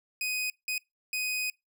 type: tone bursts at uneven times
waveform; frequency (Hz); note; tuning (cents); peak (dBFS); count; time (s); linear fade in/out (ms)
sawtooth; 2500; D#7; +8; -26; 3; 0.21-0.5 / 0.68-0.78 / 1.13-1.5; 2
effects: noise-tail reverb RT60 0.2 s tail -24 dB re dry